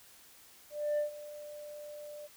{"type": "tone with ADSR envelope", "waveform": "sine", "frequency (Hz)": 593, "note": "D5", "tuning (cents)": 17, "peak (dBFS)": -25, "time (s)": [0.7, 2.28], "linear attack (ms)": 280, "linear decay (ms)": 120, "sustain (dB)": -18, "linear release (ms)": 27, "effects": ["tanh soft clip ceiling -27 dBFS", "white hiss -58 dBFS RMS until 2.36 s"]}